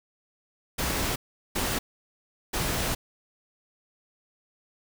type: noise bursts at uneven times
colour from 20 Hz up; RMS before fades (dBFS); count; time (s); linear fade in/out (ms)
pink; -28; 3; 0.78-1.16 / 1.55-1.79 / 2.53-2.95; 10
effects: none